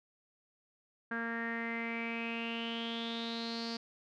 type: tone with low-pass filter sweep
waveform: sawtooth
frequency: 230.8 Hz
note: A#3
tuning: 17 cents flat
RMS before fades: -38 dBFS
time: 1.11-3.77 s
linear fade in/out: 5 ms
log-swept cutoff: 1600 to 4700 Hz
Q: 9
effects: none